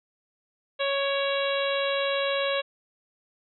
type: harmonic tone with a mistuned harmonic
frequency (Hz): 554.4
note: C#5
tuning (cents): 0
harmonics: 1 / 2 / 3 / 4 / 5 / 6 / 7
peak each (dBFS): -26 / -33 / -34 / -36 / -34 / -35 / -35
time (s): 0.79-2.62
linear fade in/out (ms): 20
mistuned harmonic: 4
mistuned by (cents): +34
effects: none